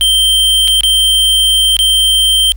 square tone with dropouts, 3136 Hz, G7, in tune, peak -8 dBFS, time 0.01-2.52 s, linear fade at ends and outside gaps 0 ms, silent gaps 0.676-0.68 / 0.808-0.834 / 1.767-1.79 s, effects added 50 Hz sine -23 dBFS peak until 2.56 s + pink hiss -52 dBFS RMS until 2.56 s

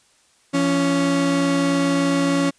35% pulse tone pair together, 170.6 / 278 Hz, F3 / C#4, -40 / +5 cents, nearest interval minor sixth, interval 845 cents, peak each -22 / -16 dBFS, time 0.53-2.51 s, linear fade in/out 20 ms, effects white hiss -58 dBFS RMS until 2.58 s + resampled to 22050 Hz

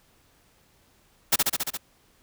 white noise with echo, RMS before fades -19 dBFS, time 1.32-1.36 s, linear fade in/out 10 ms, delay 69 ms, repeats 6, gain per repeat -2 dB, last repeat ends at 1.774 s, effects pink hiss -62 dBFS RMS until 2.22 s

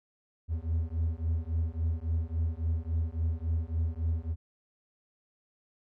triangle beating tone pair, 79.7 / 83.3 Hz, D#2 / E2, +42 / +19 cents, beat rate 3.6 Hz, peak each -29 dBFS, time 0.48-4.36 s, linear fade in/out 50 ms, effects none

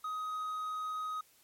triangle tone, 1257 Hz, D#6, 17 cents sharp, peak -33 dBFS, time 0.04-1.21 s, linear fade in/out 5 ms, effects white hiss -65 dBFS RMS until 1.43 s + MP3 64 kbps

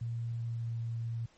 sine tone with pitch glide, 116.54 to 115.53 Hz, A#2 to A#2, 0 to -15 cents, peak -33 dBFS, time 0.01-1.26 s, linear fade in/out 5 ms, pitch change -15 cents, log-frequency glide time 0.39-0.77 s, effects pink hiss -65 dBFS RMS until 1.37 s + MP3 32 kbps

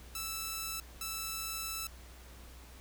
5% pulse tone pair in turn, 1318.5 / 1318.5 Hz, E6 / E6, 0 / 0 cents, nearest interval unison, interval 0 cents, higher neither, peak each -25 / -25 dBFS, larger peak neither, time 0.15-0.8 / 1.01-1.87 s, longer second, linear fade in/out 2 ms, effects added 61 Hz sine -51 dBFS peak until 2.8 s + pink hiss -56 dBFS RMS until 2.8 s

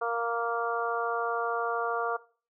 harmonic tone, 233.1 Hz, A#3, in tune, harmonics 2 / 3 / 4 / 5 / 6, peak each -32 / -33 / -37 / -33 / -36 dBFS, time 0.01-2.17 s, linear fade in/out 10 ms, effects noise-tail reverb RT60 0.4 s tail -19 dB re dry

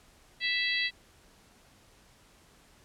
harmonic tone, 659.3 Hz, E5, in tune, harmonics 3 / 4 / 5 / 6 / 7, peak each -30 / -34 / -35 / -34 / -38 dBFS, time 0.4-0.91 s, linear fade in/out 50 ms, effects pink hiss -60 dBFS RMS until 2.84 s + low-pass 11000 Hz 12 dB/octave

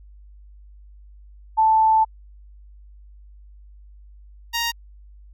sine / 10% pulse tone pair in turn, 880 / 934.4 Hz, A5 / A#5, 0 / +4 cents, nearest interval minor second, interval 104 cents, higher second, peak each -13 dBFS, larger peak neither, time 1.57-2.05 / 4.53-4.72 s, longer first, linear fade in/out 20 ms, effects added 50 Hz sine -43 dBFS peak until 5.33 s

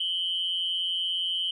sine tone pair together, 2978 / 3155 Hz, F#7 / G7, +11 / +10 cents, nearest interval minor second, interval 99 cents, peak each -28 dBFS, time 0-1.51 s, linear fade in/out 5 ms, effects tanh soft clip ceiling -19 dBFS

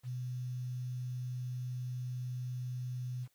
sine tone with quantisation, 125.3 Hz, B2, 25 cents sharp, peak -36 dBFS, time 0.03-3.28 s, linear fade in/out 50 ms, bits 10, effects white hiss -75 dBFS RMS until 3.34 s

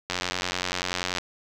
click train, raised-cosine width 0.2 ms, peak -9 dBFS, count 99, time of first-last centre 0.1-1.184 s, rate 90.4 Hz, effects none

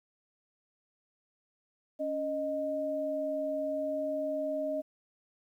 sine tone pair together, 280.2 / 619 Hz, C#4 / D#5, +19 / -9 cents, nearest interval octave + major second, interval 1372 cents, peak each -37 / -31 dBFS, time 1.99-4.82 s, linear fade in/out 20 ms, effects 11-bit

